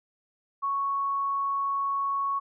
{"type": "tone", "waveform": "sine", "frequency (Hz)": 1108.7, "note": "C#6", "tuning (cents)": 0, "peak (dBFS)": -25, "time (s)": [0.62, 2.4], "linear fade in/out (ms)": 20, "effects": []}